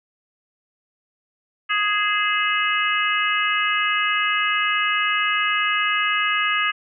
harmonic tone with a mistuned harmonic, 415.3 Hz, G#4, in tune, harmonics 3 / 4 / 5 / 6 / 7, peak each -23 / -24 / -25 / -26 / -26 dBFS, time 1.69-6.72 s, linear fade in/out 20 ms, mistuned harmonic 6, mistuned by +67 cents, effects none

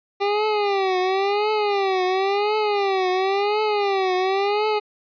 25% pulse tone with vibrato, 397.1 Hz, G4, 22 cents sharp, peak -15 dBFS, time 0.2-4.8 s, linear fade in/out 20 ms, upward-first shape triangle, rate 0.95 Hz, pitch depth 150 cents each way, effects resampled to 11025 Hz

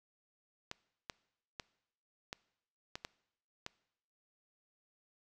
clicks, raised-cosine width 0.2 ms, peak -23 dBFS, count 7, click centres 0.714 / 1.098 / 1.598 / 2.329 / 2.955 / 3.049 / 3.664 s, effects noise-tail reverb RT60 0.8 s tail -22 dB re dry

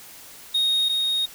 triangle tone pair in turn, 3729 / 3729 Hz, A#7 / A#7, 0 / 0 cents, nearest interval unison, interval 0 cents, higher neither, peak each -17 / -19 dBFS, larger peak first, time 0.54-0.89 / 0.89-1.26 s, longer second, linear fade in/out 10 ms, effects white hiss -44 dBFS RMS until 1.34 s

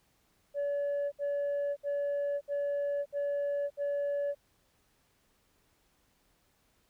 sine tone bursts, 571 Hz, D5, 49 cents flat, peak -27 dBFS, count 6, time 0.54-4.35 s, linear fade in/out 50 ms, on 580 ms, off 66 ms, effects tanh soft clip ceiling -28 dBFS + pink hiss -71 dBFS RMS until 6.89 s

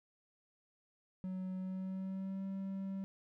triangle tone with pitch glide, 186.2 to 193.44 Hz, F#3 to G3, +11 to -23 cents, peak -36 dBFS, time 1.24-3.04 s, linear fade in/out 0 ms, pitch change +66 cents, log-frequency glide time 1.57-2.44 s, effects none

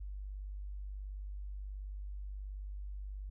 sine tone, 49.3 Hz, G1, 11 cents sharp, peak -40 dBFS, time 0-3.3 s, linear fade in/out 10 ms, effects none

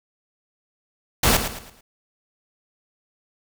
pink noise with echo, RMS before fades -17 dBFS, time 1.23-1.37 s, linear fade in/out 5 ms, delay 110 ms, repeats 4, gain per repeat -9 dB, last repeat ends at 1.81 s, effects none

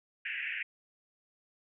pink band-pass noise, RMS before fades -37 dBFS, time 0.25-0.63 s, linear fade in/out 5 ms, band 1600 to 2800 Hz, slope 96 dB/octave, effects none

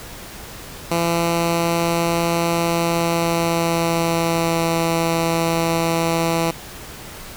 10% pulse tone with pitch glide, 168.8 to 166 Hz, E3 to E3, +41 to +12 cents, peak -9 dBFS, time 0.91-6.51 s, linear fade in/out 5 ms, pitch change -29 cents, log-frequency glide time 2.74-4.74 s, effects pink hiss -36 dBFS RMS until 7.36 s

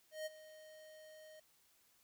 square tone with ADSR envelope, 622.3 Hz, D#5, in tune, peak -40 dBFS, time 0.11-1.4 s, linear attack 150 ms, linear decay 24 ms, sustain -16 dB, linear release 6 ms, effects white hiss -72 dBFS RMS until 2.03 s

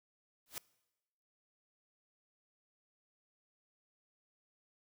white noise with exponential growth, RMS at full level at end -38 dBFS, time 0.46-0.58 s, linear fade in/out 1 ms, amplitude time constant 24 ms, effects noise-tail reverb RT60 1.0 s tail -22 dB re dry

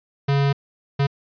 square tone bursts at uneven times, 140 Hz, C#3, 18 cents sharp, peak -17 dBFS, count 2, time 0.28-0.53 / 0.99-1.07 s, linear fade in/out 10 ms, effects resampled to 11025 Hz

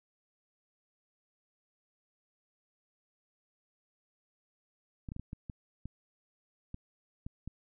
clicks, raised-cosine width 5 ms, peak -28 dBFS, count 10, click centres 5.088 / 5.119 / 5.164 / 5.196 / 5.331 / 5.498 / 5.856 / 6.744 / 7.265 / 7.476 s, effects none

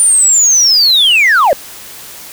sine linear sweep, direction down, 9310 to 511 Hz, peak -3 dBFS, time 0-1.53 s, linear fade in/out 0 ms, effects tanh soft clip ceiling -4 dBFS + white hiss -31 dBFS RMS until 2.32 s

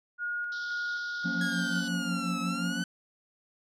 sine tone with tremolo, 1435 Hz, F6, 47 cents sharp, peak -30 dBFS, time 0.18-1.83 s, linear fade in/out 50 ms, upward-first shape square, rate 1.9 Hz, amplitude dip 25%
pink band-pass noise, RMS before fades -46 dBFS, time 0.52-1.88 s, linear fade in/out 0 ms, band 3300 to 5600 Hz, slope 96 dB/octave
triangle chord, Gb major seventh, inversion third, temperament equal with one note detuned, 174.61 / 180.25 / 233.1 / 277.2 Hz, F3 / Gb3 / Bb3 / Db4, 0 / -45 / 0 / 0 cents, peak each -34 / -32 / -34 / -35 dBFS, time 1.24-2.84 s, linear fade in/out 20 ms
sawtooth exponential two-way sweep, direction down then up, 1661.2 to 1293 to 1519 Hz, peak -30 dBFS, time 1.41-2.84 s, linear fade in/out 2 ms, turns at 2.41 s
effects low-pass 9000 Hz 12 dB/octave

